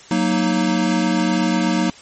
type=chord; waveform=square; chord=D# minor; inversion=first; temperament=equal; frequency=185 / 233.1 / 311.1 Hz; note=F#3 / A#3 / D#4; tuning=0 / 0 / 0 cents; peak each=-21 dBFS; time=0.11-1.9 s; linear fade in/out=2 ms; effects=white hiss -43 dBFS RMS until 2.01 s + MP3 32 kbps